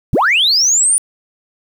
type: linear sweep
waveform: sine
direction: up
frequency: 57 to 9550 Hz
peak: -8 dBFS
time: 0.13-0.98 s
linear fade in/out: 0 ms
effects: tanh soft clip ceiling -6 dBFS + 7-bit